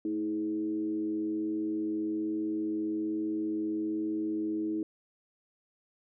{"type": "tone with frequency modulation", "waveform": "sine", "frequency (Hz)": 320, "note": "D#4", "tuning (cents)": 49, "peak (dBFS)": -29, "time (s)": [0.05, 4.83], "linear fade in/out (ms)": 2, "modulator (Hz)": 98.8, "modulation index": 0.53, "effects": []}